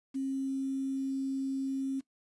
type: tone with quantisation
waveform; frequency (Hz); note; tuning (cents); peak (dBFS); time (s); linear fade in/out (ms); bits
sine; 268.9; C4; +47; -30; 0.14-2.01; 20; 9
effects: noise-tail reverb RT60 0.1 s tail -17 dB re dry + resampled to 24000 Hz